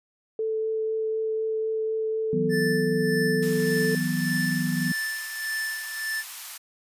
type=tone with vibrato; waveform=sine; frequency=440 Hz; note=A4; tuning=in tune; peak=-24 dBFS; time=0.39-3.95 s; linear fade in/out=2 ms; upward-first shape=triangle; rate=4 Hz; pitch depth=8 cents each way
type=chord; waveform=sine; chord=E suspended second; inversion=none; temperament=equal with one note detuned; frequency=161.33 / 185 / 246.9 Hz; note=E3 / F#3 / B3; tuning=-37 / 0 / 0 cents; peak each=-28 dBFS; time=2.33-4.92 s; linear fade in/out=2 ms
type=tone with tremolo; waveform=square; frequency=1760 Hz; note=A6; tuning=in tune; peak=-27 dBFS; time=2.49-6.24 s; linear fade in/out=50 ms; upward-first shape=sine; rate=1.7 Hz; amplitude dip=60%
type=high-pass noise; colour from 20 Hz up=white; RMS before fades=-38 dBFS; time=3.42-6.58 s; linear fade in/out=10 ms; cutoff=860 Hz; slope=24 dB/octave
effects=resampled to 32000 Hz